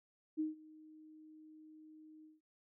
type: tone with ADSR envelope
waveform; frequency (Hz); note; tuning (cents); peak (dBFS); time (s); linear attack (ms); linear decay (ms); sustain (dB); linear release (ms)
sine; 311.1; D#4; 0; -32; 0.37-2.41; 29; 150; -23; 170
effects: none